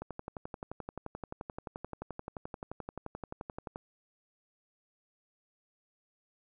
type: click train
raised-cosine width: 1 ms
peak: -25 dBFS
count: 44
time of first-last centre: 0.02-3.759 s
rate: 11.5 Hz
effects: none